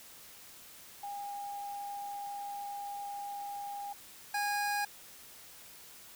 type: tone pair in turn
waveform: sine / 25% pulse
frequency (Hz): 809 / 820.8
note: G#5 / G#5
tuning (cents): -46 / -21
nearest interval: unison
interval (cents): 25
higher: second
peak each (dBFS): -38 / -27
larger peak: second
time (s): 1.03-3.93 / 4.34-4.85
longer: first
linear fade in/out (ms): 5
effects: white hiss -53 dBFS RMS until 6.15 s